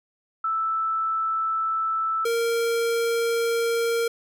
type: tone pair in turn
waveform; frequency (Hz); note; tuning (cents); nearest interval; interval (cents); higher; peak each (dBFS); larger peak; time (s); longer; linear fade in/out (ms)
sine / square; 1318.5 / 463.6; E6 / A#4; 0 / -10; octave + tritone; 1810; first; -22; neither; 0.44-2.25 / 2.25-4.08; second; 5
effects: none